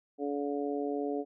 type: harmonic tone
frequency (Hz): 143.1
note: D3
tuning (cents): -45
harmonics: 2 / 3 / 4 / 5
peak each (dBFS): -34 / -34 / -40 / -40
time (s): 0.18-1.25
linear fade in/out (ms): 50
effects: none